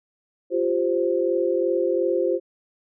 sine chord, F suspended second, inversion none, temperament equal, 349.2 / 392 / 523.3 Hz, F4 / G4 / C5, 0 / 0 / 0 cents, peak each -23 / -25 / -23 dBFS, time 0.5-2.4 s, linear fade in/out 50 ms, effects none

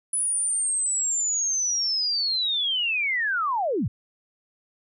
sine linear sweep, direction down, 10000 to 75.7 Hz, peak -22 dBFS, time 0.13-3.88 s, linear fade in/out 5 ms, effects none

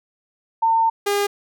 sine / sawtooth tone pair in turn, 905 / 405.8 Hz, A5 / G#4, +48 / -40 cents, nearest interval octave + major second, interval 1388 cents, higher first, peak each -14 dBFS, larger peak neither, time 0.62-0.9 / 1.06-1.27 s, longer first, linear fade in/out 10 ms, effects none

